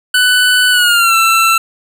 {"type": "tone with pitch glide", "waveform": "25% pulse", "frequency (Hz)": [1494, 1338.7], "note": ["F#6", "E6"], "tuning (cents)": [16, 26], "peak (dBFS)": -4, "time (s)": [0.14, 1.58], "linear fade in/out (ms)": 5, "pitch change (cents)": -190, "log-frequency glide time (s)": [0.71, 1.15], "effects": []}